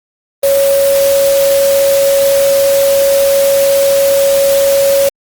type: tone in noise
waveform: sine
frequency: 554.4 Hz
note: C#5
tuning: in tune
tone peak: -7 dBFS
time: 0.43-5.09 s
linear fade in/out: 5 ms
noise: white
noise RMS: -19 dBFS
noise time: 0.43-5.09 s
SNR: +9 dB
effects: Opus 32 kbps